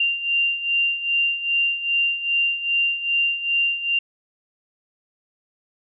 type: beating tone pair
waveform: sine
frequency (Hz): 2779 / 2781.5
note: F7 / F7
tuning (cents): -9 / -8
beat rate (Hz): 2.5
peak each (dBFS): -25 / -20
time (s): 0-3.99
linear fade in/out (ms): 5
effects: none